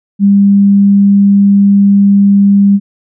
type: tone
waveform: sine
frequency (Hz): 199.8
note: G3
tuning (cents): +33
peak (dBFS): -3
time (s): 0.19-2.8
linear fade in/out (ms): 50
effects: none